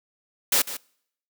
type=noise with echo; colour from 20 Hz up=white; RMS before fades=-20 dBFS; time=0.52-0.62 s; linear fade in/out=5 ms; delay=150 ms; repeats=1; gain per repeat=-13 dB; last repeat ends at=0.77 s; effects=noise-tail reverb RT60 0.7 s tail -26 dB re dry + high-pass 200 Hz 12 dB/octave